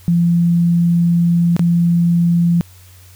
sine tone with dropouts, 171.2 Hz, F3, 34 cents flat, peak -10 dBFS, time 0.08-2.61 s, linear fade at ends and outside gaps 0 ms, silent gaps 1.565-1.594 s, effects added 91 Hz sine -41 dBFS peak until 3.15 s + white hiss -47 dBFS RMS until 3.15 s

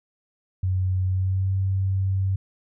sine tone with pitch glide, 93 to 95.89 Hz, F#2 to G2, +9 to -38 cents, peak -20 dBFS, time 0.63-2.36 s, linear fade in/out 5 ms, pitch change +53 cents, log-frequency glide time 1.06-1.53 s, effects none

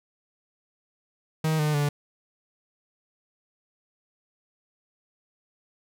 45% pulse tone with pitch steps, 157.5 / 151.35 / 145.43 Hz, D#3 / D#3 / D3, +21 / -48 / -17 cents, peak -22 dBFS, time 1.44-1.89 s, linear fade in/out 5 ms, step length 150 ms, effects none

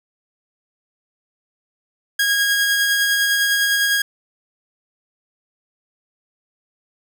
sawtooth tone with tremolo, 1638 Hz, G#6, 24 cents flat, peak -11 dBFS, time 2.19-4.02 s, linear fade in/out 5 ms, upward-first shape sine, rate 9.9 Hz, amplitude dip 25%, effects none

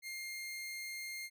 sawtooth tone, 2118 Hz, C7, 21 cents sharp, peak -38 dBFS, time 0.02-1.3 s, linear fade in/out 50 ms, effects none

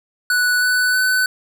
square tone with pitch steps, 1480 / 1492.9 / 1505.9 Hz, F#6 / F#6 / F#6, 0 / +15 / +30 cents, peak -15 dBFS, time 0.3-1.26 s, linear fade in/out 2 ms, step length 320 ms, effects none

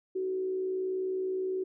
sine tone with frequency modulation, 375 Hz, F#4, 23 cents sharp, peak -29 dBFS, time 0.15-1.64 s, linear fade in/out 10 ms, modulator 61.1 Hz, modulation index 0.29, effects none

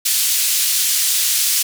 white band-pass noise, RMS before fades -17 dBFS, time 0.05-1.63 s, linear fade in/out 10 ms, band 3200 to 13000 Hz, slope 12 dB/octave, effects none

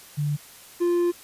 sine / triangle tone pair in turn, 146.83 / 348.5 Hz, D3 / F4, 0 / -4 cents, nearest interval octave + minor third, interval 1496 cents, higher second, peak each -22 / -17 dBFS, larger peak second, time 0.17-0.37 / 0.8-1.12 s, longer second, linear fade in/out 20 ms, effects white hiss -47 dBFS RMS until 1.23 s + resampled to 32000 Hz

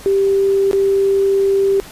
sine tone with dropouts, 392.4 Hz, G4, 2 cents sharp, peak -11 dBFS, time 0.06-1.8 s, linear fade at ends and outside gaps 0 ms, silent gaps 0.712-0.731 s, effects pink hiss -37 dBFS RMS until 1.91 s + resampled to 32000 Hz

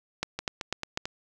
two click trains, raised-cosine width 0.2 ms, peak -15 / -11 dBFS, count 4 / 4, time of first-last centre 0.39-1.055 / 0.23-0.974 s, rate 4.51 / 4.03 Hz, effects none

